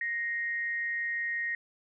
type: tone pair together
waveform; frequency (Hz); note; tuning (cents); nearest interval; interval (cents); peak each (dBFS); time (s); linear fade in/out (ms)
sine; 1871.2 / 2097; A#6 / C7; +6 / +3; major second; 197; -30 / -39; 0.01-1.55; 2
effects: none